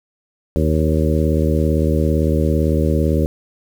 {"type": "harmonic tone with a mistuned harmonic", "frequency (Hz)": 77.78, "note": "D#2", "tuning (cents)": 0, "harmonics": [1, 2, 3, 4, 5, 6, 7], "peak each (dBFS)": [-17, -20, -22, -23, -24, -25, -25], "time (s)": [0.56, 3.26], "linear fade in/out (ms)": 0, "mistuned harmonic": 7, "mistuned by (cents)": 15, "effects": ["7-bit"]}